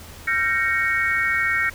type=chord; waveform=sine; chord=G half-diminished seventh; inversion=third; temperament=equal with one note detuned; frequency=1362.6 / 1568 / 1864.7 / 2217 Hz; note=F6 / G6 / Bb6 / Db7; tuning=-43 / 0 / 0 / 0 cents; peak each=-27 / -26 / -22 / -23 dBFS; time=0.27-1.7 s; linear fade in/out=10 ms; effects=added 82 Hz sine -42 dBFS peak until 1.74 s + pink hiss -42 dBFS RMS until 1.74 s